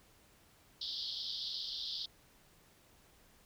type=band-pass noise; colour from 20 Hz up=white; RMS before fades=-41 dBFS; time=0.81-2.06 s; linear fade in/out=5 ms; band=3200 to 5100 Hz; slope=96 dB/octave; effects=pink hiss -65 dBFS RMS until 3.45 s